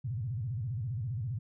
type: tone with vibrato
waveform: sine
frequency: 116.54 Hz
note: A#2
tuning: in tune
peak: -32 dBFS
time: 0.04-1.39 s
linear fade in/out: 10 ms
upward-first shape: square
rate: 15 Hz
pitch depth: 220 cents each way
effects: none